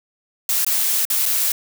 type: noise with dropouts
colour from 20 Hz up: blue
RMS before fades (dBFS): -19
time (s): 0.49-1.52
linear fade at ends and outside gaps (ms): 2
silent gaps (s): 0.648-0.665 / 1.052-1.101 / 1.256-1.26
effects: none